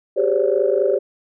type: tone cluster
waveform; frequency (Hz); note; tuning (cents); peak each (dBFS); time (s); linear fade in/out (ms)
sine; 384.6 / 409 / 524 / 574; G4 / G#4 / C5 / D5; -33 / -26 / +2 / -40; -20; 0.16-0.99; 20
effects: tanh soft clip ceiling -5 dBFS